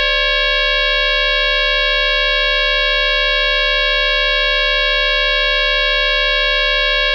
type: tone with frequency modulation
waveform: sine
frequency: 517 Hz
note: C5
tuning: 21 cents flat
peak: -12 dBFS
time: 0-7.14 s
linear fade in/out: 0 ms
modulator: 554 Hz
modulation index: 6.3
effects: none